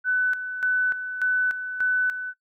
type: tone with tremolo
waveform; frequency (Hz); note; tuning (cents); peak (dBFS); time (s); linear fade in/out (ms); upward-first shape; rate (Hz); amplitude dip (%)
sine; 1500; F#6; +23; -19; 0.04-2.34; 50; square; 1.7; 65
effects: noise-tail reverb RT60 0.1 s tail -22 dB re dry